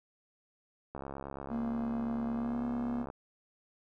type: click train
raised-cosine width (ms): 1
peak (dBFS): -27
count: 149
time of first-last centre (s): 0.95-3.101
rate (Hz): 68.8
type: tone with pitch glide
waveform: triangle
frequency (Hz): 231.6 to 239.6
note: A#3 to A#3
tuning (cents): -11 to +48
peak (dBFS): -30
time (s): 1.49-3.06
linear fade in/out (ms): 50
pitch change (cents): +59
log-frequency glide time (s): 2.33-2.62
effects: none